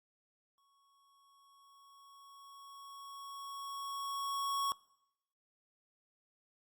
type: tone with exponential growth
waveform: square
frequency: 1108.7 Hz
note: C#6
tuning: in tune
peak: -32 dBFS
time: 0.58-4.72 s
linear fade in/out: 0 ms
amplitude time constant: 900 ms
effects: noise-tail reverb RT60 0.8 s tail -22 dB re dry + Opus 48 kbps